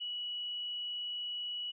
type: tone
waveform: sine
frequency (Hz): 2934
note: F#7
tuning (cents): -15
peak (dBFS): -36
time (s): 0-1.72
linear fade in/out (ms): 20
effects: none